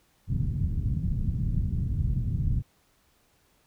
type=low-pass noise; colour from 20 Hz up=white; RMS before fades=-27 dBFS; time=0.27-2.63 s; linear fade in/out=50 ms; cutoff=150 Hz; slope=24 dB/octave; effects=pink hiss -66 dBFS RMS until 3.66 s